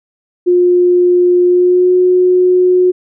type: tone with pitch glide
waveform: sine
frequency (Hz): 356.3 to 363.8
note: F4 to F#4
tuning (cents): +35 to -29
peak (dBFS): -6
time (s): 0.46-2.92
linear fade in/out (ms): 20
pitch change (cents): +36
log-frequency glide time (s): 1.46-1.93
effects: none